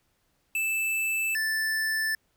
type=tone pair in turn; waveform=square; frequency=2637 / 1760 Hz; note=E7 / A6; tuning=0 / 0 cents; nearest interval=perfect fifth; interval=700 cents; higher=first; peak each=-26 dBFS; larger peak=neither; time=0.55-1.35 / 1.35-2.15 s; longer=neither; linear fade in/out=2 ms; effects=pink hiss -71 dBFS RMS until 2.36 s